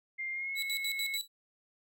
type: tone with pitch glide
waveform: sine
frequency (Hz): 2108 to 2179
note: C7 to C#7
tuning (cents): +12 to -30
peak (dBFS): -34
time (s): 0.18-1.18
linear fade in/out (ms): 20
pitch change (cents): +58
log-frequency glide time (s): 0.32-0.52
type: tone with tremolo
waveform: sawtooth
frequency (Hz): 3936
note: B7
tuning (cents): -7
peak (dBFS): -30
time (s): 0.55-1.28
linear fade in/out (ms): 50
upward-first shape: square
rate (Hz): 6.8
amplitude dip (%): 80
effects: none